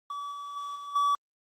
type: tone with level steps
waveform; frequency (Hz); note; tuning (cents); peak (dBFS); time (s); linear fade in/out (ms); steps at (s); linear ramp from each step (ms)
triangle; 1146; D6; -43; -30 / -32 / -29 / -32 / -20; 0.1-1.15; 2; 0.31 / 0.56 / 0.75 / 0.95; 10
effects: Opus 24 kbps